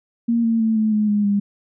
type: tone with pitch steps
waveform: sine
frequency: 233.1 / 227.6 / 222.3 / 217.1 / 212 / 207.1 / 202.2 Hz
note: A#3 / A#3 / A3 / A3 / G#3 / G#3 / G#3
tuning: 0 / -41 / +18 / -23 / +36 / -5 / -46 cents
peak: -15 dBFS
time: 0.28-1.4 s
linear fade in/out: 10 ms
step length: 160 ms
effects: none